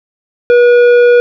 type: tone with tanh clipping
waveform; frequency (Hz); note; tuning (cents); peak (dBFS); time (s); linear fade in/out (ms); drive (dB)
triangle; 483.6; B4; -36; -5; 0.5-1.2; 0; 14
effects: none